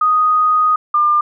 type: tone pair in turn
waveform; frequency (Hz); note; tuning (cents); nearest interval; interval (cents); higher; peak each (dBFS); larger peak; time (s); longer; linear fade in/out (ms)
sine; 1244.5 / 1199.8; D#6 / D6; 0 / +37; minor second; 63; first; -10; neither; 0.01-0.76 / 0.94-1.21; first; 5
effects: none